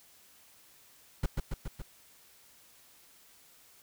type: noise with echo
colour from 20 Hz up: brown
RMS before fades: -26 dBFS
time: 1.23-1.26 s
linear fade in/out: 5 ms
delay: 140 ms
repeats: 4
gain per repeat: -3 dB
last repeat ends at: 1.82 s
effects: white hiss -60 dBFS RMS until 3.82 s